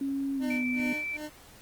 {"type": "tone with pitch glide", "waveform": "sine", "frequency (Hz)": [274.9, 249.2], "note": ["C#4", "B3"], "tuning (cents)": [-14, 16], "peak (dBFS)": -28, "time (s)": [0.01, 0.93], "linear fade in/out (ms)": 2, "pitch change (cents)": -170, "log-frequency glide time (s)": [0.35, 0.49]}
{"type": "tone with tremolo", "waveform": "25% pulse", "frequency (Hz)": 302.7, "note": "D#4", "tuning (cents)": -48, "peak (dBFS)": -30, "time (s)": [0.39, 1.3], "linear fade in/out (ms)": 50, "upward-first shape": "sine", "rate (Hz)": 2.5, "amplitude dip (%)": 100}
{"type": "tone", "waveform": "sine", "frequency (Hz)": 2328, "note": "D7", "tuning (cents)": -16, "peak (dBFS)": -31, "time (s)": [0.5, 1.17], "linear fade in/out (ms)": 5}
{"effects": ["pink hiss -53 dBFS RMS until 1.61 s", "Opus 24 kbps"]}